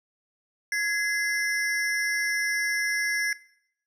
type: ring-modulated tone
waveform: square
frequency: 1864.7 Hz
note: A#6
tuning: in tune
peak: -22 dBFS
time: 0.72-3.33 s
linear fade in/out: 2 ms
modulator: 193 Hz
effects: noise-tail reverb RT60 0.7 s tail -19 dB re dry + low-pass 11000 Hz 12 dB/octave